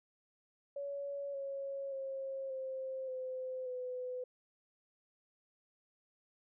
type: tone with pitch steps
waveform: sine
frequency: 563 / 550.5 / 538.2 / 526.2 / 514.5 / 503 Hz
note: C#5 / C#5 / C5 / C5 / C5 / B4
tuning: +27 / -12 / +49 / +10 / -29 / +32 cents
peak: -38 dBFS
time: 0.76-4.24 s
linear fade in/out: 5 ms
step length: 580 ms
effects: none